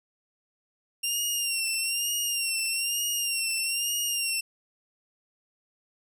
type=tone with vibrato; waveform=15% pulse; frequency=2772 Hz; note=F7; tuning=14 cents flat; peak=-19 dBFS; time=1.03-4.41 s; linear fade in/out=10 ms; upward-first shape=sine; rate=1.1 Hz; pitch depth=56 cents each way; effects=none